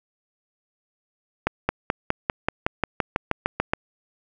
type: accelerating click train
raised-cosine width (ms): 0.5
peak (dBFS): -5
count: 14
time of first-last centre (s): 1.47-3.735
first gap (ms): 220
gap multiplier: 0.96
effects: none